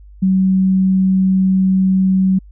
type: tone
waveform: sine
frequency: 189.1 Hz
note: F#3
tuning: 38 cents sharp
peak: -10 dBFS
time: 0.22-2.39 s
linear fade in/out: 10 ms
effects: added 50 Hz sine -37 dBFS peak until 2.51 s